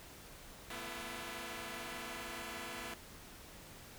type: chord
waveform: 5% pulse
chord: A suspended second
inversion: none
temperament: equal with one note detuned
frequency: 220 / 246.9 / 336.7 Hz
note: A3 / B3 / E4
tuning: 0 / 0 / +37 cents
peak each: -38 / -36 / -35 dBFS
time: 0.7-2.94 s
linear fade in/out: 2 ms
effects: pink hiss -54 dBFS RMS until 3.98 s